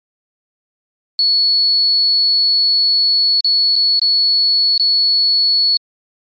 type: tone with dropouts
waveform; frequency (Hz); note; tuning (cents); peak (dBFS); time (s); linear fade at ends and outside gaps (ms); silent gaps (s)
sine; 4400; C#8; -14; -10; 1.19-5.77; 1; 3.406-3.445 / 3.756-3.762 / 3.994-4.017 / 4.778-4.797
effects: MP3 32 kbps